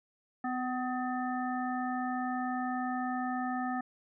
harmonic tone with a mistuned harmonic, 251.9 Hz, B3, 34 cents sharp, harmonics 1 / 3 / 5 / 7, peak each -34 / -35 / -40 / -42 dBFS, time 0.44-3.81 s, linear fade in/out 5 ms, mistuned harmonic 7, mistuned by +21 cents, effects none

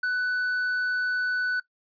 sine tone with tanh clipping, 1492 Hz, F#6, 14 cents sharp, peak -24 dBFS, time 0.03-1.6 s, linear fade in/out 5 ms, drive 4 dB, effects noise-tail reverb RT60 0.1 s tail -19 dB re dry + resampled to 11025 Hz

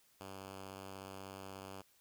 5% pulse tone, 96.5 Hz, G2, 27 cents flat, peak -36 dBFS, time 0.2-1.82 s, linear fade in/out 10 ms, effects white hiss -70 dBFS RMS until 2 s

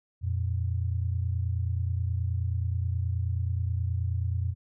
sine tone pair together, 87.31 / 116.72 Hz, F2 / A#2, 0 / +3 cents, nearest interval perfect fourth, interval 503 cents, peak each -27 / -31 dBFS, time 0.21-4.55 s, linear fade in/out 50 ms, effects none

